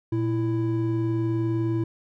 triangle tone pair together, 116.94 / 331 Hz, A#2 / E4, +6 / +7 cents, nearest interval octave + tritone, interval 1801 cents, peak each -23 dBFS, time 0.12-1.84 s, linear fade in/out 5 ms, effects none

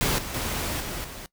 pink noise with level steps, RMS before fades -24 / -34 / -29 / -33 / -39 dBFS, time 0.01-1.26 s, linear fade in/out 0 ms, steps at 0.18 / 0.34 / 0.8 / 1.04 s, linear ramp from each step 5 ms, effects noise-tail reverb RT60 0.1 s tail -20 dB re dry

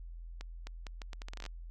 accelerating click train, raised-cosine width 0.2 ms, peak -27 dBFS, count 14, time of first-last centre 0.41-1.463 s, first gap 260 ms, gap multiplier 0.76, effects added 42 Hz sine -43 dBFS peak until 1.7 s

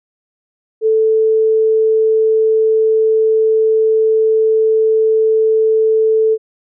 sine tone, 440 Hz, A4, in tune, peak -9 dBFS, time 0.81-6.38 s, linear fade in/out 50 ms, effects none

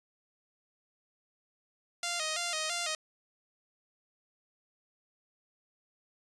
5% pulse tone with vibrato, 659.3 Hz, E5, in tune, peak -20 dBFS, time 2.03-2.95 s, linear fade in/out 2 ms, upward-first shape square, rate 3 Hz, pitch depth 92 cents each way, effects resampled to 22050 Hz

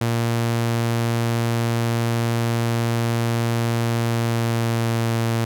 sawtooth tone with pitch glide, 116.54 to 115 Hz, A#2 to A#2, 0 to -23 cents, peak -15 dBFS, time 0.01-5.45 s, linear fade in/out 5 ms, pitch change -23 cents, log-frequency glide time 3.96-5.13 s, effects none

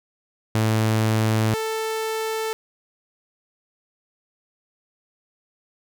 sawtooth tone pair in turn, 110 / 441.8 Hz, A2 / A4, 0 / +7 cents, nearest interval 2 octaves, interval 2407 cents, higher second, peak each -14 / -20 dBFS, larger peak first, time 0.55-1.54 / 1.54-2.53 s, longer neither, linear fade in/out 0 ms, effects none

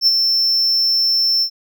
triangle tone with ADSR envelope, 5360 Hz, E8, 28 cents sharp, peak -7 dBFS, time 0.01-1.5 s, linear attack 60 ms, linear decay 31 ms, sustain -5 dB, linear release 78 ms, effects none

